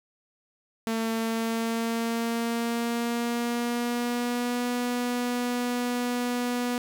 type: tone with pitch glide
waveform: sawtooth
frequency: 225.4 to 244.4 Hz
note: A3 to B3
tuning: +42 to -18 cents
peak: -22 dBFS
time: 0.87-6.78 s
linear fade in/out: 0 ms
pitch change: +140 cents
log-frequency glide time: 1.16-4.68 s
effects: 9-bit